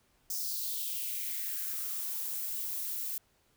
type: noise with high-pass filter sweep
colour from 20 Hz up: violet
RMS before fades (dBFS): -36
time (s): 0.3-3.18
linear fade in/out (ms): 2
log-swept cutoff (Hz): 5600 to 320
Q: 3.3
effects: pink hiss -70 dBFS RMS until 3.56 s